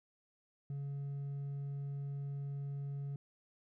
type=tone with hard clipping; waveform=sine; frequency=140.4 Hz; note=C#3; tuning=22 cents sharp; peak=-39 dBFS; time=0.7-3.16 s; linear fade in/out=2 ms; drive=2 dB; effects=none